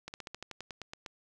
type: slowing click train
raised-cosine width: 0.2 ms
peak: -24 dBFS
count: 12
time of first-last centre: 0.08-1.062 s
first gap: 59 ms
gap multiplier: 1.08
effects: none